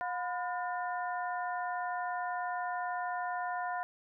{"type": "harmonic tone with a mistuned harmonic", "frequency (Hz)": 358.8, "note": "F4", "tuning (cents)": 47, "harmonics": [2, 3, 4, 5], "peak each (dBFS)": [-35, -39, -41, -44], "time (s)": [0.01, 3.83], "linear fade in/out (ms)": 0, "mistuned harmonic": 3, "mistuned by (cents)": -120, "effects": []}